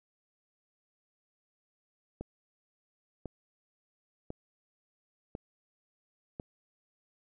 click train, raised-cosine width 2 ms, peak -25 dBFS, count 5, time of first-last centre 2.21-6.398 s, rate 0.955 Hz, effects none

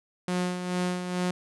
sawtooth tone with tremolo, 180.1 Hz, F#3, 46 cents flat, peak -21 dBFS, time 0.28-1.31 s, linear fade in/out 2 ms, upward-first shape sine, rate 2.3 Hz, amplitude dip 55%, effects resampled to 24000 Hz

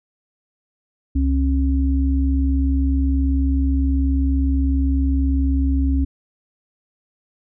sine tone pair together, 67.8 / 271.2 Hz, C#2 / C#4, -38 / -38 cents, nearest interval 2 octaves, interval 2400 cents, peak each -16 / -21 dBFS, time 1.15-6.05 s, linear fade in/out 10 ms, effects none

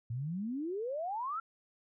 sine exponential sweep, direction up, 110.9 to 1379 Hz, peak -34 dBFS, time 0.1-1.4 s, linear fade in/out 5 ms, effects none

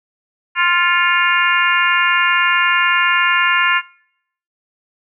harmonic tone with a mistuned harmonic, 349.2 Hz, F4, in tune, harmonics 3 / 4 / 5 / 6 / 7 / 8, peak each -18 / -18 / -17 / -20 / -22 / -21 dBFS, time 0.55-3.82 s, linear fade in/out 50 ms, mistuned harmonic 6, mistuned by +52 cents, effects noise-tail reverb RT60 0.7 s tail -23 dB re dry

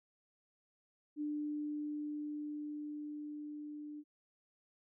sine tone with level ramp, 297.6 Hz, D4, 23 cents sharp, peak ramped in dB -35 to -44 dBFS, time 1.16-4.04 s, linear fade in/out 50 ms, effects none

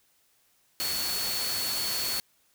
sine tone in noise, 4410 Hz, C#8, 10 cents flat, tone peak -31 dBFS, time 0.8-2.2 s, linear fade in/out 0 ms, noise white, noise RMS -32 dBFS, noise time 0.8-2.2 s, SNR -2 dB, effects white hiss -67 dBFS RMS until 2.54 s

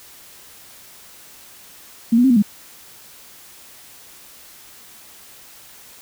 sine tone with pitch steps, 229.8 / 244.4 / 266.3 / 239.6 / 205.7 Hz, A#3 / B3 / C4 / A#3 / G#3, -25 / -18 / +31 / +48 / -16 cents, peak -10 dBFS, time 2.12-2.425 s, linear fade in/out 10 ms, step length 61 ms, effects white hiss -44 dBFS RMS until 6.01 s

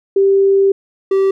sine / triangle tone pair in turn, 392 / 387.7 Hz, G4 / G4, 0 / -19 cents, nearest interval unison, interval 19 cents, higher first, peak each -8 dBFS, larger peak neither, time 0.16-0.72 / 1.11-1.31 s, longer first, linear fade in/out 5 ms, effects none

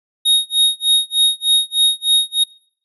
square tone with tremolo, 3740 Hz, A#7, 5 cents sharp, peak -10 dBFS, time 0.25-2.44 s, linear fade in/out 10 ms, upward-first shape sine, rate 3.3 Hz, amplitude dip 100%, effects noise-tail reverb RT60 0.6 s tail -25 dB re dry + resampled to 32000 Hz

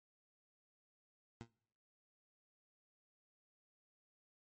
20% pulse tone with exponential decay, 115.9 Hz, A#2, 10 cents flat, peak -39 dBFS, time 1.41-1.5 s, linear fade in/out 0 ms, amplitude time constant 19 ms, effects noise-tail reverb RT60 0.8 s tail -26 dB re dry + MP3 32 kbps

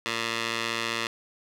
15% pulse tone with band-pass filter, 115.2 Hz, A#2, 20 cents flat, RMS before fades -30 dBFS, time 0.06-1.07 s, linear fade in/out 0 ms, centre 2900 Hz, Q 0.97, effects none

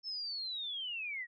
sine linear sweep, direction down, 5320 to 1864.7 Hz, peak -37 dBFS, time 0.03-1.27 s, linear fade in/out 50 ms, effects none

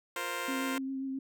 10% pulse chord, F suspended fourth, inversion none, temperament just, 349.2 / 465.6 / 523.8 Hz, F4 / Bb4 / C5, 0 / -2 / +2 cents, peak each -33 / -32 / -29 dBFS, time 0.16-0.78 s, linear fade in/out 2 ms
sine tone with vibrato, 267.5 Hz, C4, 38 cents sharp, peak -33 dBFS, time 0.48-1.19 s, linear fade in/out 5 ms, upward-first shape triangle, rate 7.5 Hz, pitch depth 21 cents each way
effects none

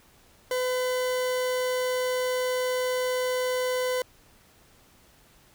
40% pulse tone, 505 Hz, B4, 39 cents sharp, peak -24 dBFS, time 0.51-4.02 s, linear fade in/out 2 ms, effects pink hiss -58 dBFS RMS until 5.54 s

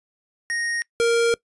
square tone pair in turn, 1864.7 / 466.2 Hz, A#6 / A#4, 0 / 0 cents, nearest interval 2 octaves, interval 2400 cents, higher first, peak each -24 / -17 dBFS, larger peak second, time 0.5-0.82 / 1-1.34 s, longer second, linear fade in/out 0 ms, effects noise-tail reverb RT60 0.1 s tail -23 dB re dry + resampled to 24000 Hz

